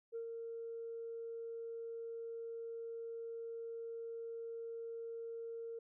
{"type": "tone with ADSR envelope", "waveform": "sine", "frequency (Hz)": 460, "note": "A#4", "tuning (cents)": -23, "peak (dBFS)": -38, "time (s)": [0.12, 5.79], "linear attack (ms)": 38, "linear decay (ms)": 94, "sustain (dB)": -4, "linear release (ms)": 5, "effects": ["tanh soft clip ceiling -36 dBFS"]}